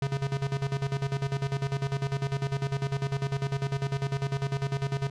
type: tone with tremolo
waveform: square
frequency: 137.6 Hz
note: C#3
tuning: 12 cents flat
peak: -26 dBFS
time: 0.02-5.1 s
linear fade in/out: 2 ms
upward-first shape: square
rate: 10 Hz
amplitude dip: 75%
effects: low-pass 6000 Hz 12 dB/octave